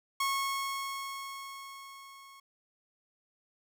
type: tone with level ramp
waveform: sawtooth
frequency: 1095 Hz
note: C#6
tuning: 22 cents flat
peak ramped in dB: -24 to -48 dBFS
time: 0.2-2.4 s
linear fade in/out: 5 ms
effects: none